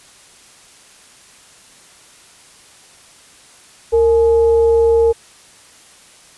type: tone with frequency modulation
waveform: sine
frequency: 459.4 Hz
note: A#4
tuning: 25 cents flat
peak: -9 dBFS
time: 3.92-5.13 s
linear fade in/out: 20 ms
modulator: 391 Hz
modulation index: 0.3
effects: white hiss -45 dBFS RMS until 6.37 s + resampled to 24000 Hz